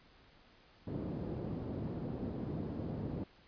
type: band-pass noise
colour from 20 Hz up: pink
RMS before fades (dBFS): -40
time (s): 0.87-3.24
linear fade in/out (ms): 5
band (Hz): 110 to 360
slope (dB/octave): 12
effects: pink hiss -63 dBFS RMS until 3.47 s + resampled to 11025 Hz